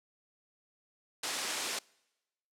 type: band-pass noise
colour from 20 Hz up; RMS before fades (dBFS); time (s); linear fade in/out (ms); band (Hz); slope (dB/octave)
white; -36; 1.23-1.79; 5; 290 to 7500; 12
effects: noise-tail reverb RT60 1.0 s tail -26 dB re dry + low-pass 12000 Hz 12 dB/octave